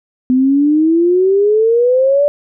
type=exponential sweep; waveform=sine; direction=up; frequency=251.1 to 587.3 Hz; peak=-8 dBFS; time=0.3-2.28 s; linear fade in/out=0 ms; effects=none